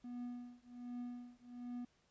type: tone with tremolo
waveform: triangle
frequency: 243.8 Hz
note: B3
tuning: 22 cents flat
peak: -39 dBFS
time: 0.04-1.85 s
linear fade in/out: 5 ms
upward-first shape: triangle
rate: 1.3 Hz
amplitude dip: 100%
effects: pink hiss -75 dBFS RMS until 2.1 s + resampled to 16000 Hz